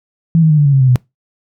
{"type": "tone with pitch steps", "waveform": "sine", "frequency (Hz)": [164.81, 158.46, 152.36, 146.49, 140.85, 135.42, 130.21, 125.19], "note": ["E3", "D#3", "D#3", "D3", "C#3", "C#3", "C3", "B2"], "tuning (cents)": [0, 32, -36, -4, 28, -40, -8, 24], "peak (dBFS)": -6, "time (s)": [0.35, 0.958], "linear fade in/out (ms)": 0, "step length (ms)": 76, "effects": ["noise-tail reverb RT60 0.2 s tail -23 dB re dry"]}